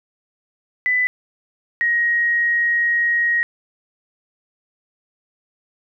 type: tone pair in turn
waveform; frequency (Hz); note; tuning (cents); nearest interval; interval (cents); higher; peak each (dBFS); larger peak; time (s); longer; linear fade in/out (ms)
sine; 1997 / 1884.9; B6 / A#6; +19 / +19; minor second; 100; first; -15; neither; 0.86-1.07 / 1.81-3.43; second; 0
effects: none